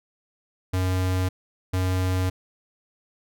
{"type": "tone bursts at uneven times", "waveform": "square", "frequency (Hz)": 92.5, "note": "F#2", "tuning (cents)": 0, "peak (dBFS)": -22, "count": 2, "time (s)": [[0.73, 1.29], [1.73, 2.3]], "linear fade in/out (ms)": 10, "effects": []}